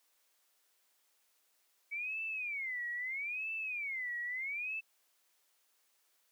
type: tone with vibrato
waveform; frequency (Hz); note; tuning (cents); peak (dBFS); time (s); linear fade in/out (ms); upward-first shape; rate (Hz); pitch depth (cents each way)
sine; 2251; C#7; +26; -36; 1.91-4.81; 20; sine; 0.77; 280
effects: white hiss -74 dBFS RMS until 6.31 s + high-pass 400 Hz 12 dB/octave